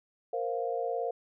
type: chord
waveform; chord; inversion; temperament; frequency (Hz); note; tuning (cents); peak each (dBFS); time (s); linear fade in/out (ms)
sine; Bb suspended second; none; just; 466.2 / 524.4 / 699.2; Bb4 / C5 / F5; 0 / +4 / +2; -33 / -35 / -34; 0.33-1.11; 5
effects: none